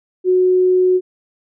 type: tone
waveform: sine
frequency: 367.4 Hz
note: F#4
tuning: 12 cents flat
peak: -10 dBFS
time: 0.24-1.01 s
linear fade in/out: 50 ms
effects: none